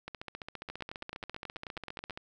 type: two click trains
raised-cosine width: 0.3 ms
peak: -24 / -24 dBFS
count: 14 / 32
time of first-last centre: 0.7-2.098 / 0.08-2.175 s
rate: 9.3 / 14.8 Hz
effects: none